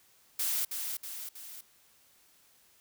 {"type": "noise with echo", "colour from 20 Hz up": "blue", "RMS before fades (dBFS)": -31, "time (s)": [0.39, 0.65], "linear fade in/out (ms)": 5, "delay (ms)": 320, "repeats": 3, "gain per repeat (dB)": -5, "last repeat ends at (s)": 1.61, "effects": ["white hiss -64 dBFS RMS until 2.8 s"]}